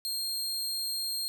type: tone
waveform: sawtooth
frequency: 4216 Hz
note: C8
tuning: 12 cents sharp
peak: -28 dBFS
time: 0.05-1.28 s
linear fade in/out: 0 ms
effects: none